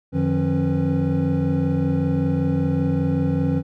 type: tone cluster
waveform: triangle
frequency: 89.3 / 152 / 177.2 / 271 / 493.2 Hz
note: F2 / D#3 / F3 / C#4 / B4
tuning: +39 / -40 / +25 / -39 / -2 cents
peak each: -25 / -20 / -23 / -21 / -28 dBFS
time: 0.12-3.63 s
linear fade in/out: 50 ms
effects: none